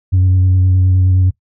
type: tone with vibrato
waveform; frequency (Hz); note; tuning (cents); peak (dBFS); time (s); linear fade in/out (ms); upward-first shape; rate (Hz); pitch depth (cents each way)
sine; 92.5; F#2; 0; -6; 0.12-1.31; 20; square; 9.6; 14
effects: noise-tail reverb RT60 0.1 s tail -18 dB re dry + tanh soft clip ceiling -6 dBFS